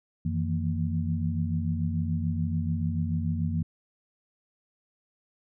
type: tone cluster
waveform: sine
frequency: 89.8 / 159.2 / 166.1 / 230.5 Hz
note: F2 / D#3 / E3 / A#3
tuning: +49 / +40 / +13 / -19 cents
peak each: -29 / -32 / -31 / -33 dBFS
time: 0.25-3.63 s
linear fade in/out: 5 ms
effects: none